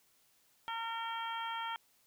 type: harmonic tone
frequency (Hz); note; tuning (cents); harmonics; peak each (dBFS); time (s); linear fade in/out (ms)
457.1; A#4; -34; 2 / 3 / 4 / 5 / 6 / 7; -39 / -42 / -48 / -49 / -54 / -45; 0.68-1.76; 0
effects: white hiss -70 dBFS RMS until 2.06 s